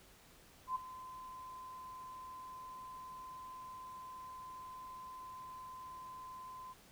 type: tone with ADSR envelope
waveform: sine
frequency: 1027 Hz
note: C6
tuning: 33 cents flat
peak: -32 dBFS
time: 0.67-6.74 s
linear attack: 85 ms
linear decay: 11 ms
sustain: -15 dB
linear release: 24 ms
effects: pink hiss -62 dBFS RMS until 6.91 s